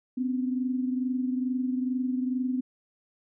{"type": "tone pair together", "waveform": "sine", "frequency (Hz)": [252.6, 274.9], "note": ["B3", "C#4"], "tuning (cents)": [39, -14], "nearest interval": "minor second", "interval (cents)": 147, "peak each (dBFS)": [-26, -34], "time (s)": [0.17, 2.61], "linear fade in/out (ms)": 10, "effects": []}